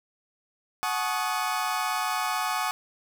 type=chord; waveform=35% pulse; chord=D# half-diminished seventh; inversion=first; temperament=equal with one note detuned; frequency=740 / 858.4 / 1108.7 / 1244.5 Hz; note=F#5 / A5 / C#6 / D#6; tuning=0 / -43 / 0 / 0 cents; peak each=-30 dBFS; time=0.83-2.71 s; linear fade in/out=0 ms; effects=none